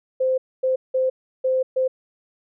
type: tone bursts at uneven times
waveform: sine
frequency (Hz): 519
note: C5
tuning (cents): -14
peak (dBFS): -17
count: 5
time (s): 0.2-0.38 / 0.63-0.76 / 0.94-1.1 / 1.44-1.63 / 1.76-1.88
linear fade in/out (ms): 10
effects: none